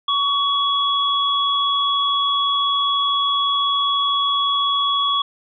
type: tone pair together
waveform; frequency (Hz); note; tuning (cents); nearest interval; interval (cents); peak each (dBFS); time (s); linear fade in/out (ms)
sine; 1126 / 3359; C#6 / G#7; +27 / +19; octave + perfect fifth; 1892; -19; 0.08-5.22; 5
effects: none